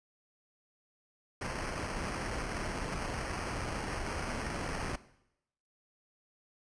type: noise with sample-and-hold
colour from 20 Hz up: pink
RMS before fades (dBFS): -37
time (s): 1.41-4.96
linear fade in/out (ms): 5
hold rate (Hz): 3675
effects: noise-tail reverb RT60 0.8 s tail -17 dB re dry + resampled to 22050 Hz